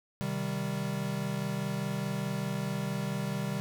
square chord, C minor, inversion none, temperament equal, 130.81 / 155.56 / 196 Hz, C3 / Eb3 / G3, 0 / 0 / 0 cents, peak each -37 / -37 / -35 dBFS, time 0.21-3.6 s, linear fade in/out 0 ms, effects none

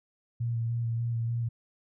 sine tone with vibrato, 116.54 Hz, A#2, in tune, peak -27 dBFS, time 0.4-1.49 s, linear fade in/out 10 ms, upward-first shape square, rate 3.4 Hz, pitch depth 18 cents each way, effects none

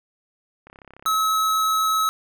click train, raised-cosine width 0.5 ms, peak -29 dBFS, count 17, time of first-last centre 0.67-1.143 s, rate 33.8 Hz
square tone, 1289 Hz, E6, 39 cents flat, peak -19 dBFS, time 1.06-2.09 s, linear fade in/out 0 ms
effects none

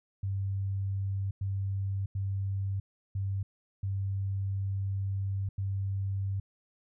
sine tone bursts at uneven times, 97.7 Hz, G2, 5 cents flat, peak -29 dBFS, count 6, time 0.23-1.31 / 1.41-2.06 / 2.15-2.8 / 3.15-3.43 / 3.83-5.49 / 5.58-6.4 s, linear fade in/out 5 ms, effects none

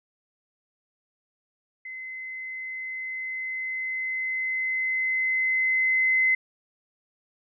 sine tone with level ramp, 2050 Hz, C7, 36 cents flat, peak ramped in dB -35 to -18 dBFS, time 1.85-6.35 s, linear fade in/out 5 ms, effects none

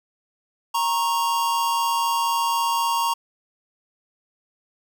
square tone pair together, 932.3 / 1096.3 Hz, A#5 / C#6, 0 / -20 cents, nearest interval minor third, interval 280 cents, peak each -22 / -26 dBFS, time 0.74-3.14 s, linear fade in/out 10 ms, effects none

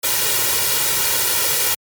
white noise with comb filter, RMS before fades -18 dBFS, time 0.03-1.75 s, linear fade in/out 10 ms, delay 2.1 ms, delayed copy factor +0.7, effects high-pass 80 Hz 12 dB/octave + MP3 96 kbps

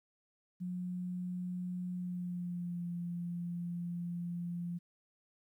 sine tone with pitch glide, 180 to 173.37 Hz, F#3 to F3, -47 to -12 cents, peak -36 dBFS, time 0.6-4.79 s, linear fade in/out 20 ms, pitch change -65 cents, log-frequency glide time 1.95-2.87 s, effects 12-bit

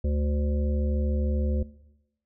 harmonic tone, 73.1 Hz, D2, 7 cents flat, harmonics 1 / 3 / 5 / 7 / 8, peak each -23 / -33 / -38 / -37 / -44 dBFS, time 0.04-1.63 s, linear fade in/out 5 ms, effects noise-tail reverb RT60 0.9 s tail -19 dB re dry

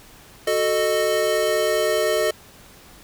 square chord, D# diminished, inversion first, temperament equal with one note detuned, 370 / 440 / 614.8 Hz, F#4 / A4 / D#5, 0 / 0 / -21 cents, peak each -27 / -23 / -22 dBFS, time 0.47-2.31 s, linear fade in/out 5 ms, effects pink hiss -47 dBFS RMS until 3.03 s

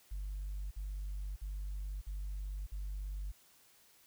sine tone bursts, 49 Hz, G1, in tune, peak -36 dBFS, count 5, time 0.11-3.318 s, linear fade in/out 10 ms, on 600 ms, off 52 ms, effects tanh soft clip ceiling -35 dBFS + white hiss -65 dBFS RMS until 4.06 s

